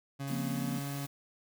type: tone with pitch glide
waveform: 30% pulse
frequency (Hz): 138.59 to 140.69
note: C#3 to C#3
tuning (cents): 0 to +26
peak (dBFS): -33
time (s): 0.19-1.07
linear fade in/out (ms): 20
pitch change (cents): +26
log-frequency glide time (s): 0.49-0.63
type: noise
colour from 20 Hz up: white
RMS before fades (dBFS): -47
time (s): 0.27-1.07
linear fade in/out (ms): 10
type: chord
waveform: sine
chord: F suspended fourth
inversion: none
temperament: equal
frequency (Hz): 174.61 / 233.1 / 261.6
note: F3 / Bb3 / C4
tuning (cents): 0 / 0 / 0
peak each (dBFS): -40 / -36 / -39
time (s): 0.3-0.79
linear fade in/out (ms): 5
effects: none